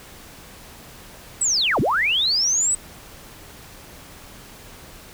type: linear two-way sweep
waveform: sine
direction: down then up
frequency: 8150 to 87.31 to 8150 Hz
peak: -17 dBFS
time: 1.41-2.75 s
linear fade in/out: 5 ms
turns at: 1.8 s
effects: pink hiss -43 dBFS RMS until 5.13 s